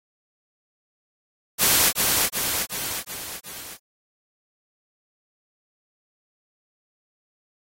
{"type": "noise with echo", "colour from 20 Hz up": "white", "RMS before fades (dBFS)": -17, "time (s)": [1.58, 1.93], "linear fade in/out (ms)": 50, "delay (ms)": 370, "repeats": 5, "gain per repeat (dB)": -4, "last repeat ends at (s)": 3.78, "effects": ["AAC 48 kbps"]}